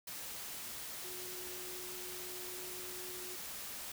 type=tone in noise; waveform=sine; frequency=363.7 Hz; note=F#4; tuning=30 cents flat; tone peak=-50 dBFS; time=1.04-3.36 s; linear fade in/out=5 ms; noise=white; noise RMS=-45 dBFS; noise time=0.07-3.92 s; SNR=-8 dB; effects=none